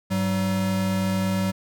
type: tone pair together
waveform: square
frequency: 101.16 / 190.3 Hz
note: G#2 / F#3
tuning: -45 / +49 cents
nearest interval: major seventh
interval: 1094 cents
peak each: -29 / -23 dBFS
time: 0.1-1.52 s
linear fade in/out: 20 ms
effects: none